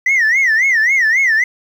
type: tone with vibrato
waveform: sine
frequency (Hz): 1951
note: B6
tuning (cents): -22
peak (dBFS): -8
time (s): 0.06-1.44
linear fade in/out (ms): 5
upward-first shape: sine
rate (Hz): 3.7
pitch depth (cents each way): 200
effects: tanh soft clip ceiling -8 dBFS + 7-bit